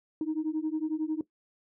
sine beating tone pair, 307 / 318 Hz, D#4 / D#4, -23 / +38 cents, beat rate 11 Hz, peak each -30 dBFS, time 0.21-1.21 s, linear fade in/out 2 ms, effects noise-tail reverb RT60 0.1 s tail -17 dB re dry + tanh soft clip ceiling -23 dBFS

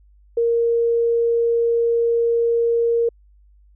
sine tone, 466.2 Hz, A#4, in tune, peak -15 dBFS, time 0.37-3.09 s, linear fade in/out 5 ms, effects added 50 Hz sine -49 dBFS peak until 3.75 s

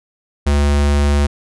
square tone, 72 Hz, D2, 34 cents flat, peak -12 dBFS, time 0.46-1.27 s, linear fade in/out 10 ms, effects resampled to 24000 Hz

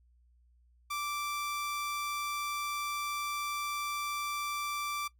sawtooth tone, 1171 Hz, D6, 5 cents flat, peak -30 dBFS, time 0.9-5.08 s, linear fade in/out 10 ms, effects noise-tail reverb RT60 0.1 s tail -18 dB re dry + added 60 Hz sine -62 dBFS peak until 5.19 s

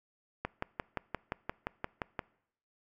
click train, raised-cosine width 0.5 ms, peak -18 dBFS, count 11, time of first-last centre 0.45-2.192 s, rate 5.74 Hz, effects noise-tail reverb RT60 0.7 s tail -23 dB re dry

